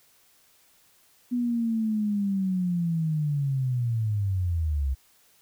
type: linear sweep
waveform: sine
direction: down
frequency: 246.9 to 64.3 Hz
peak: -23 dBFS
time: 1.31-4.95 s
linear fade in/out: 20 ms
effects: white hiss -61 dBFS RMS until 5.41 s